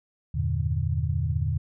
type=chord; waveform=sine; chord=E half-diminished seventh; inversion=none; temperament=equal; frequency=82.41 / 98 / 116.54 / 146.83 Hz; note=E2 / G2 / Bb2 / D3; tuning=0 / 0 / 0 / 0 cents; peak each=-27 / -31 / -29 / -29 dBFS; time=0.34-1.58 s; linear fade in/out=10 ms; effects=none